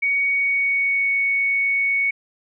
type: tone with pitch glide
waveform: sine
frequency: 2241 to 2223 Hz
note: C#7 to C#7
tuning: +18 to +4 cents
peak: -17 dBFS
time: 0.02-2.11 s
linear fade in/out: 10 ms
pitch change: -14 cents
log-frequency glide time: 0.25-1.11 s
effects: none